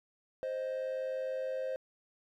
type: tone pair together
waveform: triangle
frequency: 523.3 / 623.6 Hz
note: C5 / D#5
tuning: 0 / +4 cents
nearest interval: minor third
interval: 304 cents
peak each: -32 / -38 dBFS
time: 0.43-1.76 s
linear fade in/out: 0 ms
effects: tanh soft clip ceiling -25 dBFS